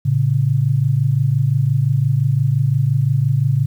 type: tone pair together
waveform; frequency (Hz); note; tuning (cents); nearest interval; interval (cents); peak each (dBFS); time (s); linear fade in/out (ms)
sine; 114.21 / 140; A#2 / C#3; -35 / +18; major third; 353; -17 / -15; 0.05-3.66; 10
effects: 8-bit